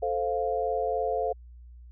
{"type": "chord", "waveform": "sine", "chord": "F major", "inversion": "first", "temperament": "equal", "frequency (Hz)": [440, 523.3, 698.5], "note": ["A4", "C5", "F5"], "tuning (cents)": [0, 0, 0], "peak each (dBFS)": [-30, -30, -29], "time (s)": [0.02, 1.33], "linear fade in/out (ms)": 10, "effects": ["added 60 Hz sine -45 dBFS peak until 1.91 s"]}